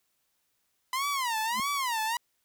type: tone with vibrato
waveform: sawtooth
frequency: 1000 Hz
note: B5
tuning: 21 cents sharp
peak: -24 dBFS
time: 0.93-2.17 s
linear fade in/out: 2 ms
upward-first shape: sine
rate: 1.6 Hz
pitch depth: 240 cents each way
type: tone with exponential growth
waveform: triangle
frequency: 218 Hz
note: A3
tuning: 16 cents flat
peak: -30 dBFS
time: 1.49-1.6 s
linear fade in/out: 0 ms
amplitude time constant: 23 ms
effects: white hiss -75 dBFS RMS until 2.44 s